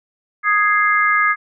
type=chord; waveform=sine; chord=Ab major; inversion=second; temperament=equal; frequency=1244.5 / 1661.2 / 2093 Hz; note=Eb6 / Ab6 / C7; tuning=0 / 0 / 0 cents; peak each=-16 / -17 / -18 dBFS; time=0.43-1.36 s; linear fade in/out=50 ms; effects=none